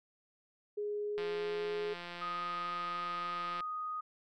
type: tone with pitch glide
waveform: sine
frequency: 415.3 to 418.4 Hz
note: G#4 to G#4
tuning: 0 to +13 cents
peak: -34 dBFS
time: 0.77-1.94 s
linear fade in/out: 10 ms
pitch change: +13 cents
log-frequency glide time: 1.01-1.57 s
type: click train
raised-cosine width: 0.3 ms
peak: -28 dBFS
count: 423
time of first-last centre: 1.18-3.605 s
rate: 174 Hz
type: tone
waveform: sine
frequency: 1244.5 Hz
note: D#6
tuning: in tune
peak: -36 dBFS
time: 2.21-4.01 s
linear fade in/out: 10 ms
effects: none